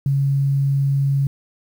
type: tone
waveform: sine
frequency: 138.59 Hz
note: C#3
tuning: in tune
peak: -15 dBFS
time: 0.06-1.27 s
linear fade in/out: 2 ms
effects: 8-bit